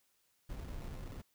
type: noise with sample-and-hold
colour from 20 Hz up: brown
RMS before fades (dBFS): -44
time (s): 0.49-1.22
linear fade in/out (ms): 10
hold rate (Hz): 1575
effects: white hiss -75 dBFS RMS until 1.34 s